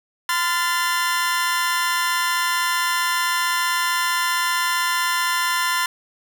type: chord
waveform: sawtooth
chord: F major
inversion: second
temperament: equal with one note detuned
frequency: 1023.8 / 1396.9 / 1760 Hz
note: C6 / F6 / A6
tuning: -38 / 0 / 0 cents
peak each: -18 / -22 / -21 dBFS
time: 0.29-5.86 s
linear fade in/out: 2 ms
effects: none